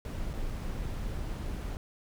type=noise with dropouts; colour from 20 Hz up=brown; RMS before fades=-35 dBFS; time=0.05-1.77 s; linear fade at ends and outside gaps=1 ms; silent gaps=0.333-0.337 s; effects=none